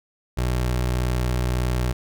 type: tone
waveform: 25% pulse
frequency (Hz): 61.74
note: B1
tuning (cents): 0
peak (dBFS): -17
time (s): 0.37-1.93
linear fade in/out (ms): 10
effects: none